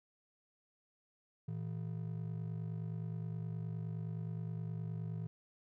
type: ring-modulated tone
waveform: triangle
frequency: 138.59 Hz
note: C#3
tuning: in tune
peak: -33 dBFS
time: 1.48-5.27 s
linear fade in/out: 0 ms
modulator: 24.8 Hz
effects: none